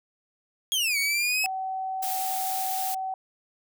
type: exponential two-way sweep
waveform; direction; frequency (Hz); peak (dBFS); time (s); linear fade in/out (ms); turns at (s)
sawtooth; down then up; 3332 to 2217 to 2597; -20; 0.72-1.46; 0; 0.98
type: tone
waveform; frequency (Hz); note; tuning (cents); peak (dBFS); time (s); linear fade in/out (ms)
sine; 760; F#5; +46; -28; 1.44-3.14; 2
type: noise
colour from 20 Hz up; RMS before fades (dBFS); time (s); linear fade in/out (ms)
blue; -32; 2.02-2.95; 10
effects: none